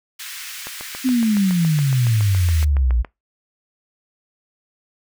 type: high-pass noise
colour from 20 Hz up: pink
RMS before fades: -33 dBFS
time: 0.19-2.65 s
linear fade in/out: 10 ms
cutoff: 1600 Hz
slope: 24 dB/octave
type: click train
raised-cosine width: 0.5 ms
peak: -17 dBFS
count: 18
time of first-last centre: 0.67-3.048 s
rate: 7.15 Hz
type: exponential sweep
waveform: sine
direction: down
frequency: 264 to 56 Hz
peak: -14 dBFS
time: 1.04-3.03 s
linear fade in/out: 20 ms
effects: noise-tail reverb RT60 0.2 s tail -22 dB re dry